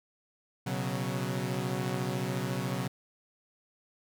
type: chord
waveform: sawtooth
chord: B suspended second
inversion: none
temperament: equal with one note detuned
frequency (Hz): 123.47 / 137.48 / 185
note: B2 / C#3 / F#3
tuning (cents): 0 / -14 / 0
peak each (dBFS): -31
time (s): 0.66-2.88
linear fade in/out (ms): 10
effects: none